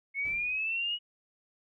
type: linear sweep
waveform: sine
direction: up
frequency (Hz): 2185 to 2918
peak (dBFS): -29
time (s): 0.14-0.99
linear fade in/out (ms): 50
type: noise with exponential decay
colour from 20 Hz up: brown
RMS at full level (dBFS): -44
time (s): 0.25-0.81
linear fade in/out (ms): 2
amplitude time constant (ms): 120
effects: none